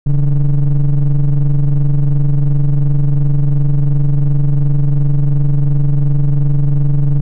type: ring-modulated tone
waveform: triangle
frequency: 76 Hz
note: D#2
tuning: 40 cents flat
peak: -3 dBFS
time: 0.06-7.21 s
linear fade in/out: 10 ms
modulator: 64.6 Hz
effects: none